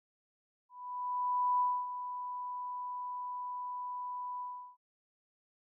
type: tone with ADSR envelope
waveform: sine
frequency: 991 Hz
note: B5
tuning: 6 cents sharp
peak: -26 dBFS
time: 0.69-4.77 s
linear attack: 910 ms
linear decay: 260 ms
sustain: -11 dB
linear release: 360 ms
effects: none